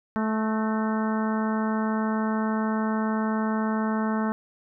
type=harmonic tone with a mistuned harmonic; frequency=218.3 Hz; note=A3; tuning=13 cents flat; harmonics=1 / 2 / 3 / 4 / 5 / 6 / 7 / 8; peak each=-24 / -34 / -35 / -34 / -35 / -37 / -38 / -43 dBFS; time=0.16-4.32 s; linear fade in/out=0 ms; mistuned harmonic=8; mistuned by=+64 cents; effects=none